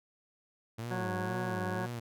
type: tone with vibrato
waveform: sawtooth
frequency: 110 Hz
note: A2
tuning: in tune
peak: -33 dBFS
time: 0.78-2 s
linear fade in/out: 10 ms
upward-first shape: sine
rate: 2 Hz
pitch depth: 160 cents each way
type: harmonic tone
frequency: 183.4 Hz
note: F#3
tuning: 15 cents flat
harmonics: 1 / 2 / 3 / 4 / 5 / 6 / 8 / 9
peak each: -38 / -40 / -42 / -42 / -44 / -45 / -45 / -44 dBFS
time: 0.9-1.87 s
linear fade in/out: 20 ms
effects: none